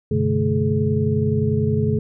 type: tone cluster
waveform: sine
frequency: 97 / 128.3 / 148 / 218.4 / 424.1 Hz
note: G2 / C3 / D3 / A3 / G#4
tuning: -18 / -34 / +14 / -13 / +36 cents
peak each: -23 dBFS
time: 0.11-1.99 s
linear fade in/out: 5 ms
effects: none